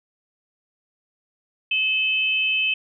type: tone pair together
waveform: sine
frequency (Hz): 2585 / 3063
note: E7 / G7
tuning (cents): -34 / -41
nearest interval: minor third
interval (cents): 293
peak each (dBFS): -20 / -24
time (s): 1.71-2.74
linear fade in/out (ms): 5
effects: none